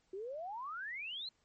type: exponential sweep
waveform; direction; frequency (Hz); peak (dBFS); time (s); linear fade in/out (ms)
sine; up; 365.6 to 4229; -40; 0.13-1.29; 5
effects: pink hiss -75 dBFS RMS until 1.44 s + MP3 32 kbps